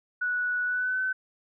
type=tone with pitch glide; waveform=sine; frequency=1473 to 1519.7 Hz; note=F#6 to F#6; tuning=-8 to +46 cents; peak=-25 dBFS; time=0.21-1.13 s; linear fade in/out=10 ms; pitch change=+54 cents; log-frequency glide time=0.65-1.01 s; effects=none